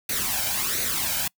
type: noise with flanger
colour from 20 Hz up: white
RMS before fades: -26 dBFS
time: 0.09-1.28 s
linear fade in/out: 5 ms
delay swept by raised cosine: 0.47 to 1.32 ms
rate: 1.4 Hz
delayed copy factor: +0.65
effects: noise-tail reverb RT60 0.1 s tail -26 dB re dry